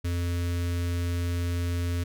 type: tone with notch filter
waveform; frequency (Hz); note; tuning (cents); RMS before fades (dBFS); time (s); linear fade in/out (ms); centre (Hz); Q
square; 86.9; F2; -8; -28; 0.04-2.04; 10; 820; 0.98
effects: none